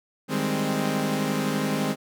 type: chord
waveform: sawtooth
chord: Ab major seventh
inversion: second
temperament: equal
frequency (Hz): 155.56 / 196 / 207.7 / 261.6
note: Eb3 / G3 / Ab3 / C4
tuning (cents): 0 / 0 / 0 / 0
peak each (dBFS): -26 / -28 / -24 / -24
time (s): 0.28-1.96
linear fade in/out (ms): 50
effects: none